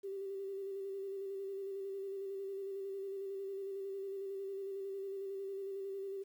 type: tone with vibrato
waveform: sine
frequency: 391.3 Hz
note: G4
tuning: 3 cents flat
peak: -39 dBFS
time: 0.03-6.24 s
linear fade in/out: 20 ms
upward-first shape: square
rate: 11 Hz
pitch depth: 23 cents each way
effects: 11-bit